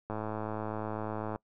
click train, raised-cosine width 1 ms, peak -22 dBFS, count 137, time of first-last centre 0.1-1.359 s, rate 108 Hz, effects noise-tail reverb RT60 0.1 s tail -24 dB re dry

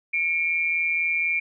sine tone pair together, 2204 / 2368 Hz, C#7 / D7, -11 / +14 cents, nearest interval minor second, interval 125 cents, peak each -27 / -22 dBFS, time 0.13-1.4 s, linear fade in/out 10 ms, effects none

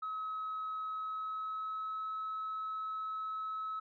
sine tone with pitch glide, 1281 to 1292.1 Hz, E6 to E6, -50 to -35 cents, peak -35 dBFS, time 0.02-3.8 s, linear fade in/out 10 ms, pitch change +15 cents, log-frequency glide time 0.87-2.09 s, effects tanh soft clip ceiling -33 dBFS

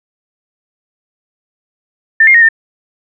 sine tone with pitch steps, 1790 / 2121 / 1864 / 1803 Hz, A6 / C7 / A#6 / A6, +29 / +23 / -1 / +42 cents, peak -3 dBFS, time 2.2-2.488 s, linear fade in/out 5 ms, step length 72 ms, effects none

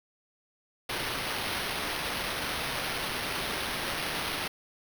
blue noise with sample-and-hold, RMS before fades -33 dBFS, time 0.89-4.48 s, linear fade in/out 5 ms, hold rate 7350 Hz, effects none

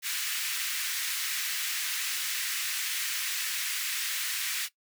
pink high-pass noise, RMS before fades -32 dBFS, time 0.02-4.69 s, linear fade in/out 50 ms, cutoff 1700 Hz, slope 24 dB/octave, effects noise-tail reverb RT60 0.1 s tail -17 dB re dry

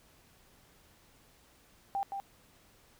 sine tone with echo, 791 Hz, G5, 15 cents sharp, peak -30 dBFS, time 1.95-2.03 s, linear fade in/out 0 ms, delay 170 ms, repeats 1, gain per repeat -5 dB, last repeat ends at 2.2 s, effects pink hiss -63 dBFS RMS until 2.99 s

